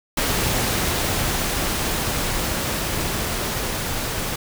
pink noise with level ramp, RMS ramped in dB -21 to -26 dBFS, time 0.17-4.36 s, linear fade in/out 5 ms, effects none

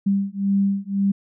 sine beating tone pair, 196.8 / 198.7 Hz, G3 / G3, +7 / +24 cents, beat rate 1.9 Hz, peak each -21 dBFS, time 0.06-1.12 s, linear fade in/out 10 ms, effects none

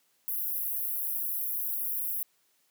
pink high-pass noise, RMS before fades -32 dBFS, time 0.28-2.23 s, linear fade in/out 0 ms, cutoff 11000 Hz, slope 96 dB/octave, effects white hiss -70 dBFS RMS until 2.7 s + high-pass 150 Hz 12 dB/octave

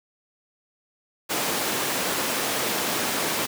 pink high-pass noise, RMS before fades -26 dBFS, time 1.29-3.47 s, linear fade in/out 20 ms, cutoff 270 Hz, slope 12 dB/octave, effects none

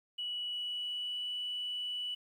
sine tone with pitch glide, 2940 to 2960 Hz, F#7 to F#7, -12 to 0 cents, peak -34 dBFS, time 0.18-2.15 s, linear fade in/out 10 ms, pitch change +12 cents, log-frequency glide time 0.52-1.32 s, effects tanh soft clip ceiling -30 dBFS + 11-bit

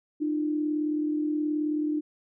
sine tone pair together, 301.9 / 340.7 Hz, D4 / F4, +48 / -43 cents, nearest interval major second, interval 209 cents, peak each -25 / -35 dBFS, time 0.2-2.01 s, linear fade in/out 20 ms, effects none

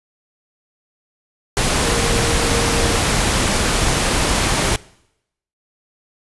sine tone in noise, 466.7 Hz, A#4, 2 cents sharp, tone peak -24 dBFS, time 1.84-2.97 s, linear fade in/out 0 ms, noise pink, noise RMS -17 dBFS, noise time 1.57-4.76 s, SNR -10 dB, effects noise-tail reverb RT60 0.8 s tail -22 dB re dry + resampled to 24000 Hz

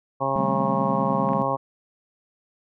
harmonic tone, 135.8 Hz, C#3, 35 cents flat, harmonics 1 / 2 / 3 / 4 / 5 / 6 / 7 / 8, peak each -32 / -33 / -34 / -27 / -31 / -29 / -29 / -27 dBFS, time 0.2-1.57 s, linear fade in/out 20 ms
triangle chord, A half-diminished seventh, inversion second, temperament equal, 155.56 / 196 / 220 / 261.6 Hz, Eb3 / G3 / A3 / C4, 0 / 0 / 0 / 0 cents, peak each -31 / -25 / -29 / -31 dBFS, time 0.36-1.42 s, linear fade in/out 0 ms
clicks, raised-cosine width 0.5 ms, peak -25 dBFS, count 2, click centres 1.289 / 1.333 s
effects none

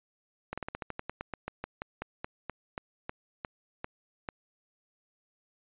slowing click train, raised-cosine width 0.5 ms, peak -20 dBFS, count 22, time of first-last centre 0.53-4.288 s, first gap 46 ms, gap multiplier 1.12, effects resampled to 8000 Hz

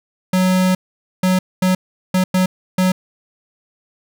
square tone bursts at uneven times, 185 Hz, F#3, in tune, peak -13 dBFS, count 6, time 0.33-0.75 / 1.23-1.39 / 1.62-1.75 / 2.14-2.24 / 2.34-2.46 / 2.78-2.92 s, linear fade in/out 5 ms, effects none

